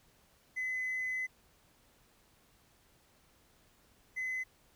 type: tone pair in turn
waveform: triangle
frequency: 2024 / 2031 Hz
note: B6 / B6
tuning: +42 / +48 cents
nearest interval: unison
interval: 6 cents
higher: second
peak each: -30 / -31 dBFS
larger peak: first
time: 0.56-1.27 / 4.16-4.44 s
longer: first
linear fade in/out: 20 ms
effects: tanh soft clip ceiling -30 dBFS + pink hiss -67 dBFS RMS until 4.75 s